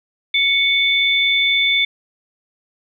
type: tone pair together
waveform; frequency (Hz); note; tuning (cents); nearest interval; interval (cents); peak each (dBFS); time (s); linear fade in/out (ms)
sine; 2224 / 3525; C#7 / A7; +5 / +2; minor sixth; 797; -16; 0.34-1.85; 5
effects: none